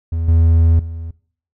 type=tone with level steps; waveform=triangle; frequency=82.41 Hz; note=E2; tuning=in tune; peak=-15 / -7 / -23 dBFS; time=0.12-1.11 s; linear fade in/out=5 ms; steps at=0.28 / 0.79 s; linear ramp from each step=5 ms; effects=noise-tail reverb RT60 0.5 s tail -20 dB re dry